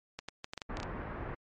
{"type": "clicks", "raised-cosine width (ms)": 0.2, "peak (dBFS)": -22, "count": 9, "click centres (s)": [0.19, 0.286, 0.444, 0.535, 0.577, 0.618, 0.771, 0.801, 0.831]}
{"type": "low-pass noise", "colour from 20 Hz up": "pink", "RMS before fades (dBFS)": -40, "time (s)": [0.69, 1.35], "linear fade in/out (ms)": 10, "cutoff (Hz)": 1800, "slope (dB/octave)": 24}
{"effects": ["MP3 48 kbps"]}